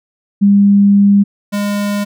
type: tone pair in turn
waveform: sine / square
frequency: 201 / 204.2 Hz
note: G3 / G#3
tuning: +44 / -29 cents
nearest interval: unison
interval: 27 cents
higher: second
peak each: -5 / -15 dBFS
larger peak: first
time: 0.41-1.24 / 1.52-2.05 s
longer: first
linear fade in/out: 20 ms
effects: none